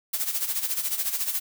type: noise with tremolo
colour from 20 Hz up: blue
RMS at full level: -25 dBFS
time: 0.13-1.4 s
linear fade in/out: 10 ms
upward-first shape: sine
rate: 14 Hz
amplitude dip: 70%
effects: none